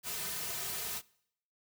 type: noise with comb filter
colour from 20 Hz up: white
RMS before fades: -38 dBFS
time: 0.03-1.02 s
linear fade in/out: 50 ms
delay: 3.6 ms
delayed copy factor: -1
effects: noise-tail reverb RT60 0.7 s tail -23 dB re dry